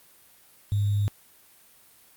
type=tone with sample-and-hold; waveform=sine; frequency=102.1 Hz; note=G#2; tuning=29 cents flat; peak=-21 dBFS; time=0.72-1.08 s; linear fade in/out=0 ms; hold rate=3675 Hz; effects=white hiss -56 dBFS RMS until 2.16 s + Opus 32 kbps